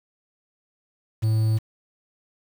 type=tone with quantisation; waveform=triangle; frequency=110 Hz; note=A2; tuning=in tune; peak=-16 dBFS; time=1.22-1.59 s; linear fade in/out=20 ms; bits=7; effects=none